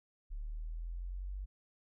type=linear sweep; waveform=sine; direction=up; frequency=35.78 to 49 Hz; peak=-38 dBFS; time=0.3-1.46 s; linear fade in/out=20 ms; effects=none